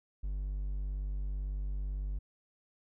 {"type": "tone", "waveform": "triangle", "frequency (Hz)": 49, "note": "G1", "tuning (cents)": 0, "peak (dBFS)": -31, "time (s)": [0.23, 2.19], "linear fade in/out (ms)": 10, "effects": []}